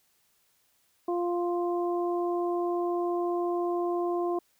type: harmonic tone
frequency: 349.2 Hz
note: F4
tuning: in tune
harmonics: 1 / 2 / 3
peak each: -27 / -33 / -37 dBFS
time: 1.08-4.39 s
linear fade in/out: 5 ms
effects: white hiss -69 dBFS RMS until 4.59 s